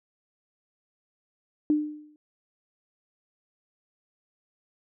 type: tone with exponential decay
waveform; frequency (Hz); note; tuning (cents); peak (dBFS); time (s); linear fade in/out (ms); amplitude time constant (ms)
sine; 300.9; D4; +42; -17; 1.7-2.16; 1; 100
effects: none